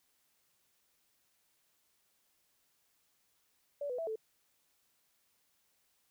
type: tone with pitch steps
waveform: sine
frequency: 574 / 495.9 / 658 / 439.4 Hz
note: D5 / B4 / E5 / A4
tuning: -40 / +7 / -3 / -2 cents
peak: -35 dBFS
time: 3.81-4.158 s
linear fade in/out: 5 ms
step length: 87 ms
effects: white hiss -75 dBFS RMS until 6.1 s